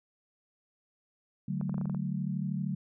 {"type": "chord", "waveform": "sine", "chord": "D major", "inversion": "none", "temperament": "equal with one note detuned", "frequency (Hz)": [146.83, 187.25, 220], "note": ["D3", "F#3", "A3"], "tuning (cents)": [0, 21, 0], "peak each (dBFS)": [-34, -33, -38], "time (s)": [1.48, 2.75], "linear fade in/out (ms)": 5}
{"type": "clicks", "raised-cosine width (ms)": 1, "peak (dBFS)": -30, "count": 8, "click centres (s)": [1.612, 1.695, 1.743, 1.781, 1.813, 1.856, 1.897, 1.947]}
{"effects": []}